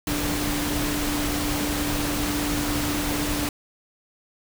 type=tone in noise; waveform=sine; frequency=293.7 Hz; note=D4; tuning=in tune; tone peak=-27 dBFS; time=0.07-3.49 s; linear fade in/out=2 ms; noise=pink; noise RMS=-27 dBFS; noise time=0.07-3.49 s; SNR=-3 dB; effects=none